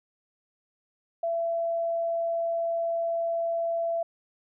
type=tone; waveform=sine; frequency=671 Hz; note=E5; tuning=31 cents sharp; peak=-25 dBFS; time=1.23-4.03 s; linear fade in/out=5 ms; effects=none